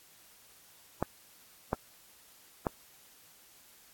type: clicks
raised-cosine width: 1 ms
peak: -14 dBFS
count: 3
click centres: 1.026 / 1.731 / 2.668 s
effects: white hiss -59 dBFS RMS until 3.93 s + AAC 64 kbps